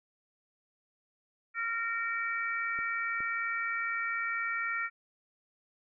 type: harmonic tone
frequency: 460.4 Hz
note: A#4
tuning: 22 cents flat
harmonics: 3 / 4 / 5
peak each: -34 / -35 / -36 dBFS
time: 1.54-4.9 s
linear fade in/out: 50 ms
type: clicks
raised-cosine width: 2 ms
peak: -35 dBFS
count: 2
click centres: 2.789 / 3.205 s
effects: none